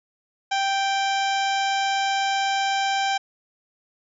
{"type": "harmonic tone with a mistuned harmonic", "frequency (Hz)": 784, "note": "G5", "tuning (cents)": 0, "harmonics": [1, 2, 3, 4, 5, 6, 7, 8, 9], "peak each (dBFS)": [-22, -29, -31, -31, -36, -40, -38, -42, -41], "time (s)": [0.51, 3.18], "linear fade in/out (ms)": 10, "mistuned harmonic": 6, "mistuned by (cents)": 77, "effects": []}